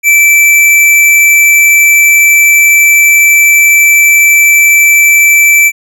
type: tone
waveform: square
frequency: 2326 Hz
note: D7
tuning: 17 cents flat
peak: -3 dBFS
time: 0.03-5.72 s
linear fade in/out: 50 ms
effects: none